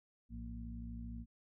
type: harmonic tone with a mistuned harmonic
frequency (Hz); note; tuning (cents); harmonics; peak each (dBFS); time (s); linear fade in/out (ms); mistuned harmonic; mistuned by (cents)
58.27; A#1; 0; 1 / 2 / 3 / 4; -45 / -51 / -54 / -48; 0.29-1.26; 50; 2; -85
effects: none